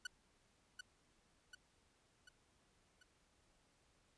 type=tone with echo; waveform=sawtooth; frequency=1480 Hz; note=F#6; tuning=in tune; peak=-38 dBFS; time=0.05-0.07 s; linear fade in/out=5 ms; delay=740 ms; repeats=4; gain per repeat=-5 dB; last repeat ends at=3.03 s; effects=pink hiss -75 dBFS RMS until 4.17 s + resampled to 22050 Hz